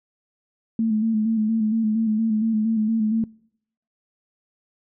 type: tone with vibrato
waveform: sine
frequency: 220 Hz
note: A3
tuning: in tune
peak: -18 dBFS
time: 0.79-3.24 s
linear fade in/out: 2 ms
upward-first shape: square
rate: 4.3 Hz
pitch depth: 41 cents each way
effects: noise-tail reverb RT60 0.7 s tail -25 dB re dry